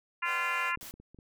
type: harmonic tone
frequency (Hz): 345.4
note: F4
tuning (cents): -19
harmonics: 3 / 4 / 5 / 6 / 7 / 8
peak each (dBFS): -34 / -35 / -36 / -37 / -37 / -38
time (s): 0.22-0.76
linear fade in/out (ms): 10
type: chord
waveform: 15% pulse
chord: G major seventh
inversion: first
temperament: equal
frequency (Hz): 493.9 / 587.3 / 740 / 784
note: B4 / D5 / F#5 / G5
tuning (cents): 0 / 0 / 0 / 0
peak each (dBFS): -40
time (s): 0.24-0.73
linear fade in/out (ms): 50
type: clicks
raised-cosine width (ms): 3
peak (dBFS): -39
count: 6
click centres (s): 0.774 / 0.829 / 0.94 / 1 / 1.146 / 1.188
type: noise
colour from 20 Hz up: white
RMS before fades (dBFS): -45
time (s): 0.81-0.91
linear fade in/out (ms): 0
effects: none